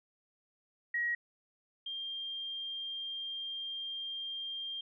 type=tone pair in turn; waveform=sine; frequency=1900 / 3195 Hz; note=A#6 / G7; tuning=+33 / +32 cents; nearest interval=major sixth; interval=899 cents; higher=second; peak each=-30 / -37 dBFS; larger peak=first; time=0.94-1.15 / 1.86-4.81 s; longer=second; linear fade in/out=5 ms; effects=none